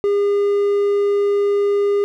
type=tone; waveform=triangle; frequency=405.4 Hz; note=G#4; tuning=42 cents flat; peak=-12 dBFS; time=0.04-2.04 s; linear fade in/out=0 ms; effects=none